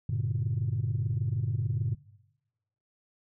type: chord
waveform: sine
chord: G minor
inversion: none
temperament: equal with one note detuned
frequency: 98 / 116.54 / 143.23 Hz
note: G2 / Bb2 / D3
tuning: 0 / 0 / -43 cents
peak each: -31 / -29 / -31 dBFS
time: 0.09-1.95 s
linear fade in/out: 5 ms
effects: noise-tail reverb RT60 1.0 s tail -21 dB re dry + tanh soft clip ceiling -21 dBFS